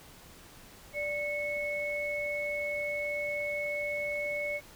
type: tone pair together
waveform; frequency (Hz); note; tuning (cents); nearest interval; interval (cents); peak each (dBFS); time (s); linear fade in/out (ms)
sine; 587.3 / 2201; D5 / C#7; 0 / -13; octave + major seventh; 2287; -34 / -33; 0.93-4.61; 50
effects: pink hiss -53 dBFS RMS until 4.75 s

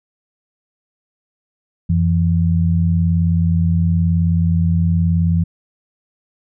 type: tone pair together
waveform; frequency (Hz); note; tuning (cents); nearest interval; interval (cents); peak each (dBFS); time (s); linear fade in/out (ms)
sine; 89 / 168.01; F2 / E3; +33 / +33; major seventh; 1100; -15; 1.89-5.44; 10
effects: none

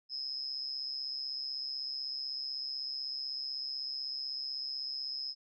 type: tone with amplitude modulation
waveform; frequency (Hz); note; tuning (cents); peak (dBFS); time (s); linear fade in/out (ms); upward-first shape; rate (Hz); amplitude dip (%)
sine; 5120; D#8; +49; -32; 0.09-5.35; 50; sine; 136; 85
effects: none

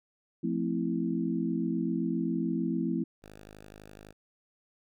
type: chord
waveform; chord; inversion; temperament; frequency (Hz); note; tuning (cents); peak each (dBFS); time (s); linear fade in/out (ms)
sine; F major seventh; none; equal with one note detuned; 174.61 / 221.7 / 261.6 / 329.6; F3 / A3 / C4 / E4; 0 / +13 / 0 / 0; -33; 0.43-3.04; 10
type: tone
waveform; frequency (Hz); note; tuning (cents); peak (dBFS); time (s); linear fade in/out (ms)
5% pulse; 51.91; G#1; 0; -37; 3.22-4.13; 20
effects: none

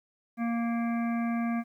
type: harmonic tone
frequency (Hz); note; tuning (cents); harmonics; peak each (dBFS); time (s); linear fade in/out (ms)
233.1; A#3; 0; 1 / 3 / 5 / 7 / 9 / 10; -27 / -37 / -41 / -44 / -46 / -47; 0.37-1.64; 50
effects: 11-bit

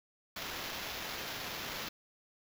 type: noise with sample-and-hold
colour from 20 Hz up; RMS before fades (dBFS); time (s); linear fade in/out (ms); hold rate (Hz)
white; -41; 0.36-1.89; 5; 8820
effects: none

